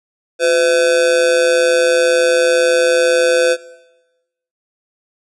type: tone with amplitude modulation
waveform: square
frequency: 507 Hz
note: B4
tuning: 45 cents sharp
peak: -8 dBFS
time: 0.39-3.57 s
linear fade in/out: 50 ms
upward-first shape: sine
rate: 152 Hz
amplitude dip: 75%
effects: noise-tail reverb RT60 1.0 s tail -20 dB re dry + resampled to 24000 Hz